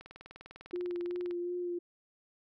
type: click train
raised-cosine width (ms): 0.3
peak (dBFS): -33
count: 27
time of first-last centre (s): 0.01-1.31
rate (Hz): 20
type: tone with vibrato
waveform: sine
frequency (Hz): 352.5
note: F4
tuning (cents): +16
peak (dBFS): -33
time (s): 0.73-1.79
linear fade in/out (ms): 10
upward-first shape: sine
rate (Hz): 2.7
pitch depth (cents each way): 18
effects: none